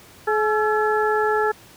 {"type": "harmonic tone with a mistuned harmonic", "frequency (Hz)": 427, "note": "G#4", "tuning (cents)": 48, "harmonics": [1, 2, 3, 4], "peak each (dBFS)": [-20, -23, -25, -26], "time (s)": [0.27, 1.52], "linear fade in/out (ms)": 10, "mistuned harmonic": 3, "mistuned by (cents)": 79, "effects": ["pink hiss -47 dBFS RMS until 1.76 s", "high-pass 60 Hz 12 dB/octave"]}